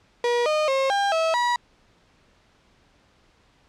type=tone with pitch steps; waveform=35% pulse; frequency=479.9 / 613 / 537 / 801 / 649 / 967 Hz; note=B4 / D#5 / C5 / G5 / E5 / B5; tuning=-50 / -26 / +45 / +37 / -27 / -37 cents; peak=-18 dBFS; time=0.24-1.56 s; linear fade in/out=2 ms; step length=220 ms; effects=pink hiss -60 dBFS RMS until 3.68 s + low-pass 5000 Hz 12 dB/octave